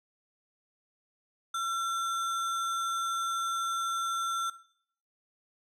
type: tone with sample-and-hold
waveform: sine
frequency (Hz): 1356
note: E6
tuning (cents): +49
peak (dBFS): -29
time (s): 1.54-4.5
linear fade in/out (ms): 5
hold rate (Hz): 4900
effects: noise-tail reverb RT60 0.6 s tail -17 dB re dry + low-pass 10000 Hz 12 dB/octave